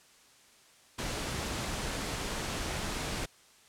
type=noise; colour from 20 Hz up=pink; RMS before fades=-35 dBFS; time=0.98-3.26 s; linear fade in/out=10 ms; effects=white hiss -60 dBFS RMS until 3.68 s + low-pass 9000 Hz 12 dB/octave